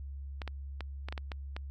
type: clicks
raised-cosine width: 0.3 ms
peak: -23 dBFS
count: 8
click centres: 0.418 / 0.477 / 0.807 / 1.086 / 1.125 / 1.178 / 1.318 / 1.565 s
effects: added 69 Hz sine -39 dBFS peak until 1.7 s